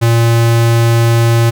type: tone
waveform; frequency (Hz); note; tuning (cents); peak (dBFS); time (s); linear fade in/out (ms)
square; 116.1; A#2; -7; -8; 0.01-1.51; 20
effects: none